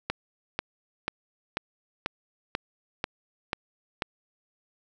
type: click train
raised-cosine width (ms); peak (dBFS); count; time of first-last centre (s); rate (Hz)
0.3; -11; 9; 0.1-4.022; 2.04
effects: none